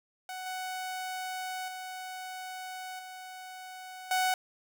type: tone with level steps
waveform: sawtooth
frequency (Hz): 744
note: F#5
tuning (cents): +9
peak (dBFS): -34 / -31 / -35 / -39 / -22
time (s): 0.29-4.34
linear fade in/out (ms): 2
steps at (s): 0.46 / 1.68 / 2.99 / 4.11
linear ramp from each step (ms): 2
effects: none